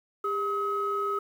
sine tone pair together, 401.6 / 1275 Hz, G4 / D#6, +42 / +42 cents, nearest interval octave + minor sixth, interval 2000 cents, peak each -30 / -27 dBFS, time 0.24-1.19 s, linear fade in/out 5 ms, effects tanh soft clip ceiling -19 dBFS + 9-bit

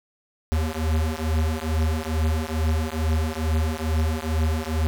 square beating tone pair, 77.78 / 80.08 Hz, D#2 / E2, 0 / -50 cents, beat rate 2.3 Hz, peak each -25 dBFS, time 0.52-4.87 s, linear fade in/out 0 ms, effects none

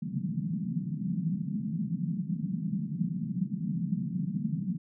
white band-pass noise, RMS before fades -32 dBFS, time 0.02-4.78 s, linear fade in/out 10 ms, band 150 to 210 Hz, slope 48 dB/octave, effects none

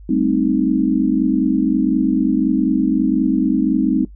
sine chord, A half-diminished seventh, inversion third, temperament equal, 196 / 220 / 261.6 / 311.1 Hz, G3 / A3 / C4 / Eb4, 0 / 0 / 0 / 0 cents, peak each -21 / -21 / -17 / -18 dBFS, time 0.09-4.05 s, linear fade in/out 5 ms, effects noise-tail reverb RT60 0.1 s tail -18 dB re dry + added 50 Hz sine -36 dBFS peak until 4.15 s

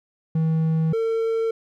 triangle tone pair in turn, 160.4 / 451.8 Hz, E3 / A4, -47 / +46 cents, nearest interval octave + tritone, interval 1793 cents, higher second, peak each -16 / -18 dBFS, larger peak first, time 0.35-0.93 / 0.93-1.51 s, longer neither, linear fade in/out 5 ms, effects none

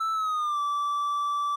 triangle tone with pitch glide, 1318.5 to 1161.2 Hz, E6 to D6, 0 to -20 cents, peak -23 dBFS, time 0-1.56 s, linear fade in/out 10 ms, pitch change -220 cents, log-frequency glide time 0.13-0.6 s, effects none

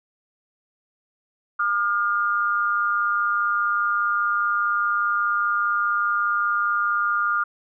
sine tone pair together, 1209.1 / 1414 Hz, D#6 / F6, -50 / +21 cents, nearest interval minor third, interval 271 cents, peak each -22 dBFS, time 1.59-7.44 s, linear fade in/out 10 ms, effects none

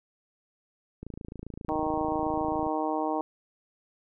click train, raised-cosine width 3 ms, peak -26 dBFS, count 46, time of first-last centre 1.03-2.666 s, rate 27.5 Hz
harmonic tone, 155.56 Hz, D#3, in tune, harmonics 2 / 3 / 4 / 5 / 6 / 7, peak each -31 / -35 / -34 / -32 / -34 / -38 dBFS, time 1.69-3.21 s, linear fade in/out 0 ms
effects none

